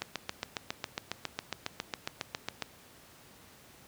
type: click train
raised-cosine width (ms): 0.2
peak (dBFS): -15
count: 20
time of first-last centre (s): 0.02-2.623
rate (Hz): 7.3
effects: pink hiss -56 dBFS RMS until 3.87 s + high-pass 80 Hz 12 dB/octave

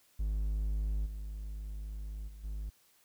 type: tone with level steps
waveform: triangle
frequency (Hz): 51.91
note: G#1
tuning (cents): 0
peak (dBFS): -28 / -36 / -44 / -34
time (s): 0.19-2.7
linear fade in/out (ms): 10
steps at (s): 1.05 / 2.27 / 2.43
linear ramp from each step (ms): 20
effects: white hiss -67 dBFS RMS until 3.04 s

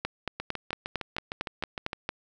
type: two click trains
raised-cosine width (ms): 0.3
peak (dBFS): -17 / -13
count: 11 / 10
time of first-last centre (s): 0.4-1.931 / 0.05-2.091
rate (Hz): 6.53 / 4.41
effects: none

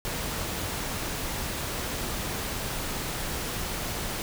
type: noise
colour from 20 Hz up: pink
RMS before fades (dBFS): -32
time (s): 0.05-4.22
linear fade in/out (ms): 0
effects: none

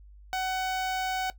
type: tone with notch filter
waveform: sawtooth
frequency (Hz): 750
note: F#5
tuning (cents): +23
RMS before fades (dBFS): -30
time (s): 0.33-1.3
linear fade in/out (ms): 0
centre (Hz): 11000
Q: 0.82
effects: noise-tail reverb RT60 0.1 s tail -17 dB re dry + added 50 Hz sine -48 dBFS peak until 1.38 s

